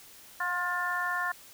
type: harmonic tone with a mistuned harmonic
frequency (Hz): 354.4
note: F4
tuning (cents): +25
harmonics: 2 / 3 / 4 / 5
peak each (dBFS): -37 / -33 / -34 / -32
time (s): 0.4-1.32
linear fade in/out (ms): 5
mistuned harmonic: 2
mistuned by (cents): +18
effects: white hiss -52 dBFS RMS until 1.53 s